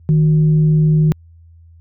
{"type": "tone with frequency modulation", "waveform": "sine", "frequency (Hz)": 155.56, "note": "D#3", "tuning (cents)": 0, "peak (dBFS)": -9, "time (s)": [0.09, 1.12], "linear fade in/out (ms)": 0, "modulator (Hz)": 212, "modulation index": 0.23, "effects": ["added 83 Hz sine -40 dBFS peak until 1.8 s", "high-pass 60 Hz 12 dB/octave"]}